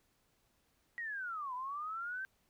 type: linear two-way sweep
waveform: sine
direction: down then up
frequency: 1925 to 980 to 1573 Hz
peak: -38 dBFS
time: 0.98-2.25 s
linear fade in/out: 0 ms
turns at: 1.54 s
effects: pink hiss -75 dBFS RMS until 2.49 s